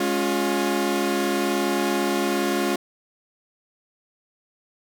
sawtooth chord, Db major, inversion second, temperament equal with one note detuned, 207.7 / 277.2 / 354.5 Hz, Ab3 / Db4 / F4, 0 / 0 / +26 cents, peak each -23 / -22 / -20 dBFS, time 0-2.76 s, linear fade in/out 5 ms, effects none

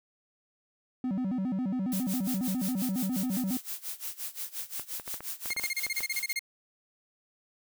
triangle tone with vibrato, 220 Hz, A3, in tune, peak -26 dBFS, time 1.04-3.57 s, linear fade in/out 2 ms, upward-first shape square, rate 7.3 Hz, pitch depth 250 cents each way
blue noise with tremolo, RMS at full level -35 dBFS, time 1.92-6.33 s, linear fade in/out 0 ms, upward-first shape sine, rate 5.7 Hz, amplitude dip 90%
clicks, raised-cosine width 0.5 ms, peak -26 dBFS, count 12, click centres 4.796 / 4.998 / 5.078 / 5.142 / 5.206 / 5.458 / 5.505 / 5.565 / 5.597 / 5.638 / 5.866 / 6.006 s
sawtooth tone bursts, 2132 Hz, C7, 32 cents sharp, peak -25 dBFS, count 14, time 5.5-6.393 s, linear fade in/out 5 ms, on 35 ms, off 31 ms
effects none

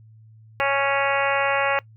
harmonic tone, 277.2 Hz, C#4, in tune, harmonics 2 / 3 / 4 / 5 / 6 / 7 / 8 / 9 / 10, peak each -24 / -26 / -27 / -28 / -29 / -29 / -30 / -31 / -31 dBFS, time 0.6-1.79 s, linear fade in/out 0 ms, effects noise-tail reverb RT60 0.1 s tail -23 dB re dry + added 110 Hz sine -46 dBFS peak until 1.96 s

